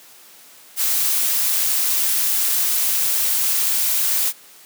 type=noise; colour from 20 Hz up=blue; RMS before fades=-19 dBFS; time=0.76-4.33 s; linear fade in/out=50 ms; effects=white hiss -46 dBFS RMS until 4.65 s + high-pass 200 Hz 12 dB/octave